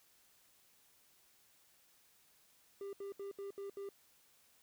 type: tone bursts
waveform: triangle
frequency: 397.4 Hz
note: G4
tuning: 24 cents sharp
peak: -40 dBFS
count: 6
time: 2.81-3.89 s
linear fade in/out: 2 ms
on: 120 ms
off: 72 ms
effects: white hiss -69 dBFS RMS until 4.62 s